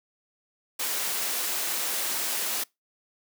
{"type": "high-pass noise", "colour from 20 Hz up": "white", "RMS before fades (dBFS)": -29, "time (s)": [0.79, 2.64], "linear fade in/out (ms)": 10, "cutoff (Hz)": 290, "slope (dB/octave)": 12, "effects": ["noise-tail reverb RT60 0.2 s tail -25 dB re dry"]}